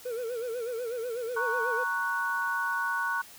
triangle tone with vibrato, 474.9 Hz, A#4, 32 cents sharp, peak -29 dBFS, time 0.05-1.84 s, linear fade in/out 10 ms, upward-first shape sine, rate 8.1 Hz, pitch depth 110 cents each way
sine chord, F# major, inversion first, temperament equal, 932.3 / 1108.7 / 1480 Hz, A#5 / C#6 / F#6, 0 / 0 / 0 cents, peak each -34 / -33 / -29 dBFS, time 1.36-3.22 s, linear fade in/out 10 ms
effects white hiss -50 dBFS RMS until 3.38 s

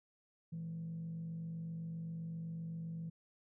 sine tone with frequency modulation, 164.81 Hz, E3, in tune, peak -39 dBFS, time 0.52-3.1 s, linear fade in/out 10 ms, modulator 47.7 Hz, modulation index 0.32, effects tanh soft clip ceiling -37 dBFS

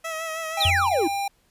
15% pulse tone with vibrato, 645 Hz, E5, 38 cents flat, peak -22 dBFS, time 0.04-0.71 s, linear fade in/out 10 ms, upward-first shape sine, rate 6.3 Hz, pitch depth 35 cents each way
square tone, 798 Hz, G5, 31 cents sharp, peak -25 dBFS, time 0.57-1.28 s, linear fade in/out 5 ms
triangle exponential sweep, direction down, 4315 to 293.7 Hz, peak -18 dBFS, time 0.6-1.08 s, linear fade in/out 10 ms
sine tone with exponential decay, 87.5 Hz, F2, 4 cents sharp, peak -19 dBFS, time 0.65-1.21 s, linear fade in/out 5 ms, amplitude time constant 120 ms
effects pink hiss -64 dBFS RMS until 1.5 s + resampled to 32000 Hz

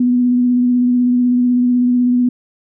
sine tone with vibrato, 246.5 Hz, B3, 3 cents flat, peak -10 dBFS, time 0-2.29 s, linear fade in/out 5 ms, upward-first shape triangle, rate 16 Hz, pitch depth 22 cents each way, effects none

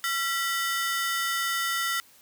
sawtooth ring-modulated tone, 1656 Hz, G#6, 5 cents flat, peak -19 dBFS, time 0.04-2 s, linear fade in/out 0 ms, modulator 297 Hz, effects white hiss -56 dBFS RMS until 2.21 s

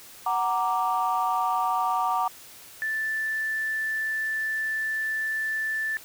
sine chord, Gb augmented, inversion none, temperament equal with one note detuned, 744.3 / 932.3 / 1174.7 Hz, Gb5 / Bb5 / D6, +10 / 0 / 0 cents, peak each -26 dBFS, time 0.26-2.28 s, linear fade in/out 5 ms
sine tone, 1760 Hz, A6, in tune, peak -25 dBFS, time 2.82-5.97 s, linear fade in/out 0 ms
effects tanh soft clip ceiling -15 dBFS + white hiss -47 dBFS RMS until 6.04 s

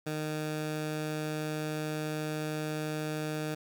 15% pulse tone, 153.8 Hz, D#3, 20 cents flat, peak -26 dBFS, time 0.06-3.55 s, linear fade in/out 10 ms, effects 10-bit

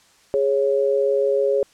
sine tone pair together, 413.7 / 552.2 Hz, G#4 / C#5, -7 / -7 cents, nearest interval perfect fourth, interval 500 cents, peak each -19 dBFS, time 0.34-1.63 s, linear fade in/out 0 ms, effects white hiss -55 dBFS RMS until 1.73 s + low-pass 8000 Hz 12 dB/octave

